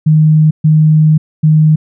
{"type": "tone bursts at uneven times", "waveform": "sine", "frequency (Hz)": 155.1, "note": "D#3", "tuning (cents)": -5, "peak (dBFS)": -4, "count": 3, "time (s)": [[0.06, 0.51], [0.64, 1.18], [1.43, 1.76]], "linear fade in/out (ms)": 10, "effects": []}